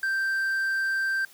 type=tone; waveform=triangle; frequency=1568 Hz; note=G6; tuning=in tune; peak=-22 dBFS; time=0.03-1.25 s; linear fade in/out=2 ms; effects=white hiss -53 dBFS RMS until 1.33 s + high-pass 80 Hz 12 dB/octave